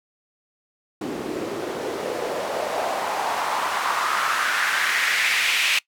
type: noise with band-pass filter sweep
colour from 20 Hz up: white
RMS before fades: -24 dBFS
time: 1.01-5.79 s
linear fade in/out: 5 ms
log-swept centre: 290 to 2600 Hz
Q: 2.7
effects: noise-tail reverb RT60 0.1 s tail -22 dB re dry